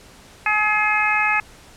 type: harmonic tone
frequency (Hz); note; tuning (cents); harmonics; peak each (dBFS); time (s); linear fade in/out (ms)
424; G#4; +36; 2 / 3 / 4 / 5 / 6; -23 / -24 / -23 / -23 / -21; 0.46-1.4; 2
effects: pink hiss -46 dBFS RMS until 1.76 s + low-pass 10000 Hz 12 dB/octave